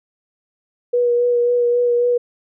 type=tone with vibrato; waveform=sine; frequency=483.1 Hz; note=B4; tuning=38 cents flat; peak=-13 dBFS; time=0.93-2.18 s; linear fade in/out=10 ms; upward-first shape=sine; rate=3.7 Hz; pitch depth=17 cents each way; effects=none